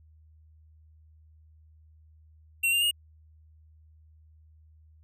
square tone with pitch steps, 2731 / 2793 / 2857 Hz, F7 / F7 / F7, -39 / -1 / +39 cents, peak -23 dBFS, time 2.63-2.912 s, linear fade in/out 10 ms, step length 94 ms, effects added 78 Hz sine -54 dBFS peak until 5.03 s

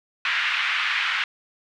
white band-pass noise, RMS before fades -24 dBFS, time 0.25-1.24 s, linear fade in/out 2 ms, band 1300 to 2800 Hz, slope 24 dB/octave, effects none

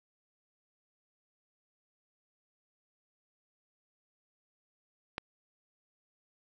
click, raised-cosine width 0.3 ms, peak -18 dBFS, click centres 5.181 s, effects none

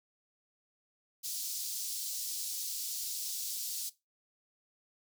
pink high-pass noise, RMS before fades -38 dBFS, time 1.23-3.9 s, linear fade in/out 20 ms, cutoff 4500 Hz, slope 24 dB/octave, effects noise-tail reverb RT60 0.2 s tail -17 dB re dry

